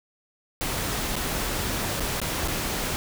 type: noise with dropouts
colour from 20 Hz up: pink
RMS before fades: -28 dBFS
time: 0.61-2.96 s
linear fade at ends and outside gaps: 0 ms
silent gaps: 1.156-1.164 / 1.998-2.005 / 2.201-2.216 / 2.476-2.483 s
effects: none